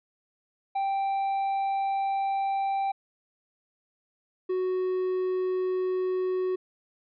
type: tone pair in turn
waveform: triangle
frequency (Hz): 784 / 370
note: G5 / F#4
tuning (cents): 0 / 0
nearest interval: octave + minor second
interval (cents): 1300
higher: first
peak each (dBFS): -23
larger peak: neither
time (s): 0.75-2.92 / 4.49-6.56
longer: first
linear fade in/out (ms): 10
effects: resampled to 11025 Hz